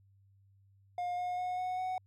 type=tone with pitch steps; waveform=triangle; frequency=712 / 719.4 / 727 / 734.6 / 742.2 Hz; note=F5 / F#5 / F#5 / F#5 / F#5; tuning=+33 / -49 / -31 / -13 / +5 cents; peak=-31 dBFS; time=0.98-1.98 s; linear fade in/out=2 ms; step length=200 ms; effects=added 98 Hz sine -62 dBFS peak until 2.06 s